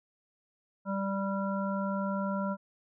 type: harmonic tone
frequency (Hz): 196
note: G3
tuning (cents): 0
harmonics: 1 / 3 / 5 / 7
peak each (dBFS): -31 / -36 / -38 / -39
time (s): 0.85-2.57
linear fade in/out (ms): 50
effects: none